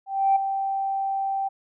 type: tone with ADSR envelope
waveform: sine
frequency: 781 Hz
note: G5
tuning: 7 cents flat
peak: -14 dBFS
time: 0.06-1.49 s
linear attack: 300 ms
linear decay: 8 ms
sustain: -9 dB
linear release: 17 ms
effects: tanh soft clip ceiling -10 dBFS